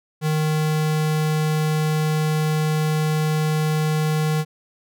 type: tone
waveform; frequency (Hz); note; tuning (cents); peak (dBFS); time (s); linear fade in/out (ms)
square; 154.7; D#3; -10; -19; 0.21-4.45; 50
effects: none